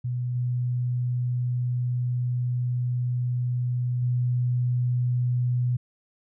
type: tone with level steps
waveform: sine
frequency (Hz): 123.47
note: B2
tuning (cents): 0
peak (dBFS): -25 / -23 / -21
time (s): 0.04-5.77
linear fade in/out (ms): 10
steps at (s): 0.35 / 4.02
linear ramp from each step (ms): 5
effects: none